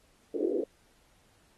pink band-pass noise, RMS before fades -30 dBFS, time 0.34-0.64 s, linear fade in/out 5 ms, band 310 to 480 Hz, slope 48 dB/octave, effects pink hiss -66 dBFS RMS until 1.57 s + AAC 32 kbps

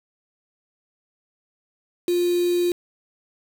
sine tone with quantisation, 351.3 Hz, F4, 10 cents sharp, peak -18 dBFS, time 2.08-2.72 s, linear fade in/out 2 ms, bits 5, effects none

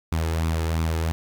sawtooth tone with flanger, 81.2 Hz, E2, 26 cents flat, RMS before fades -24 dBFS, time 0.12-1.12 s, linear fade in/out 0 ms, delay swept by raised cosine 0.81 to 2.41 ms, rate 2.9 Hz, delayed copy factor +0.5, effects none

